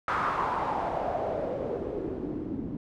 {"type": "noise with low-pass filter sweep", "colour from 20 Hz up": "white", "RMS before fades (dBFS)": -31, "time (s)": [0.08, 2.77], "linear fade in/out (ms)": 2, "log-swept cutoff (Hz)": [1300, 250], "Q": 3.7, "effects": []}